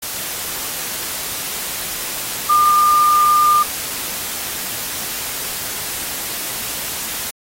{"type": "tone in noise", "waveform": "sine", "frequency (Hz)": 1204, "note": "D6", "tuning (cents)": 43, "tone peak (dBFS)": -10, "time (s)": [2.49, 3.63], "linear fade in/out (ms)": 10, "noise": "white", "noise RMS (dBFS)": -25, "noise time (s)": [0.02, 7.31], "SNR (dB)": 12, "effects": ["AAC 48 kbps"]}